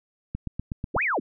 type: click train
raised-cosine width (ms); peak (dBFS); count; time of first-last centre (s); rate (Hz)
5; -17; 6; 0.35-0.964; 8.14
type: linear two-way sweep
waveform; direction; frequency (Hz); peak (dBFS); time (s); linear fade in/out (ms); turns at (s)
sine; up then down; 146.83 to 2563 to 146.83; -22; 0.94-1.2; 10; 1.03
effects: none